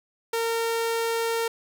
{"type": "tone", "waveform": "sawtooth", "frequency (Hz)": 458.6, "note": "A#4", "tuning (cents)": -28, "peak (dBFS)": -20, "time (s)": [0.33, 1.48], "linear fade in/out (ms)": 5, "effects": []}